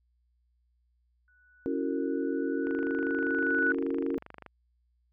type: tone with exponential growth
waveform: sine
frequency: 1480 Hz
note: F#6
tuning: in tune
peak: -23 dBFS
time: 1.28-3.72 s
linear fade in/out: 1 ms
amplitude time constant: 530 ms
type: chord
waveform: sine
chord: F# dominant seventh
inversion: second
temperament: equal with one note detuned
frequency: 277.2 / 329.6 / 370 / 458.2 Hz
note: C#4 / E4 / F#4 / A#4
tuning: 0 / 0 / 0 / -30 cents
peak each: -31 / -34 / -35 / -34 dBFS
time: 1.66-4.18 s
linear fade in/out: 0 ms
type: click train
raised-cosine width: 0.5 ms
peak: -29 dBFS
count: 46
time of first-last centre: 2.67-4.463 s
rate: 25.1 Hz
effects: added 60 Hz sine -68 dBFS peak until 5.12 s